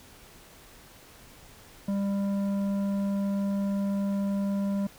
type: tone with tanh clipping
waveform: sine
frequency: 198.8 Hz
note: G3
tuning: 25 cents sharp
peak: -27 dBFS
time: 1.88-4.87 s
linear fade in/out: 5 ms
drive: 10 dB
effects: pink hiss -52 dBFS RMS until 4.98 s